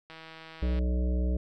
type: click train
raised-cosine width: 0.3 ms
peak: -30 dBFS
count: 112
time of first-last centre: 0.1-0.789 s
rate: 161 Hz
type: harmonic tone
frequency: 61.74 Hz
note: B1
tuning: in tune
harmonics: 1 / 3 / 5 / 7 / 9 / 10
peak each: -25 / -35 / -39 / -42 / -44 / -45 dBFS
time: 0.62-1.37 s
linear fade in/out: 5 ms
effects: none